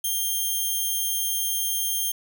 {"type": "tone", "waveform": "5% pulse", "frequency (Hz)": 3190, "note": "G7", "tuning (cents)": 30, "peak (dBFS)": -15, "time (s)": [0.04, 2.12], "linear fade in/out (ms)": 5, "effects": []}